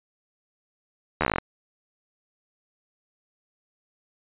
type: slowing click train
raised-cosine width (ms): 0.5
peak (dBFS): -7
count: 11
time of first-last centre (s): 1.21-1.384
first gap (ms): 12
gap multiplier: 1.08
effects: resampled to 8000 Hz